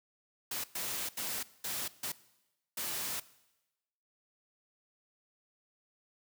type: noise bursts at uneven times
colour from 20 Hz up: white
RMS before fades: -37 dBFS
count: 6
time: 0.51-0.64 / 0.75-1.09 / 1.17-1.43 / 1.64-1.88 / 2.03-2.12 / 2.77-3.2 s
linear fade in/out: 5 ms
effects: noise-tail reverb RT60 1.0 s tail -19 dB re dry + high-pass 80 Hz 12 dB/octave